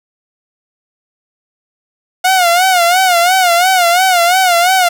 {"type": "tone with vibrato", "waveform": "sawtooth", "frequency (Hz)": 720, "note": "F#5", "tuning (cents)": -47, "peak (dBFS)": -4, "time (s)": [2.24, 4.89], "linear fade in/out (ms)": 10, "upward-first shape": "sine", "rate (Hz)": 2.9, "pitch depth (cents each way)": 100, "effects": []}